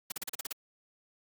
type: noise bursts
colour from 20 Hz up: white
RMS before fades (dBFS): -36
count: 8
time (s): 0.1-0.526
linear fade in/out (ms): 5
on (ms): 20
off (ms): 38
effects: high-pass 150 Hz 12 dB/octave + Opus 48 kbps